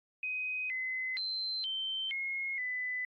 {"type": "tone with pitch steps", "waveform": "sine", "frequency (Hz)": [2512, 2038, 4099, 3105, 2159, 2001], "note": ["D#7", "C7", "C8", "G7", "C#7", "B6"], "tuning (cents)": [16, -46, -36, -17, -46, 22], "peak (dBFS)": -33, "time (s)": [0.23, 3.05], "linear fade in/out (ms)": 2, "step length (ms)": 470, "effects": ["AAC 32 kbps"]}